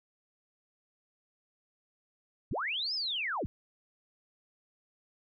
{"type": "linear two-way sweep", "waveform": "sine", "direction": "up then down", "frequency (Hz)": [34.65, 5320, 34.65], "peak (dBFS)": -31, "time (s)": [2.51, 3.46], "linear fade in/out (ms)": 0, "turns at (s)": 2.94, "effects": []}